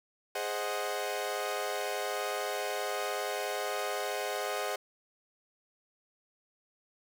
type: chord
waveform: sawtooth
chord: Ab dominant seventh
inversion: none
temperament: equal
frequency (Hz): 415.3 / 523.3 / 622.3 / 740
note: Ab4 / C5 / Eb5 / Gb5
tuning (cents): 0 / 0 / 0 / 0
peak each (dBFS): -34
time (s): 0.35-4.76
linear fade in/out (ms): 5
effects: none